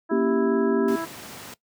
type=harmonic tone; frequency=329.6 Hz; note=E4; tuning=in tune; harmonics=1 / 2 / 3 / 4 / 5; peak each=-30 / -33 / -35 / -36 / -37 dBFS; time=0.09-1.06 s; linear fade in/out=20 ms
type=chord; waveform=sine; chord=G diminished; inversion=first; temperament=equal; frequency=233.1 / 277.2 / 392 Hz; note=Bb3 / Db4 / G4; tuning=0 / 0 / 0 cents; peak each=-23 / -25 / -22 dBFS; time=0.11-0.96 s; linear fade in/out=10 ms
type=noise; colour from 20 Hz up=pink; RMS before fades=-39 dBFS; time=0.88-1.54 s; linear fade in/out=2 ms
effects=noise-tail reverb RT60 0.1 s tail -18 dB re dry + high-pass 150 Hz 12 dB/octave